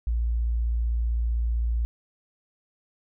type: tone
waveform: sine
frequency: 57.8 Hz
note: A#1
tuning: 14 cents flat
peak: -22 dBFS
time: 0.07-1.85 s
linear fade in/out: 0 ms
effects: none